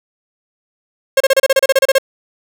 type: tone bursts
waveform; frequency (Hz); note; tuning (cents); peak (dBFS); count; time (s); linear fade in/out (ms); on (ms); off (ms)
45% pulse; 538; C5; +48; -7; 13; 1.17-1.984; 5; 34; 31
effects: none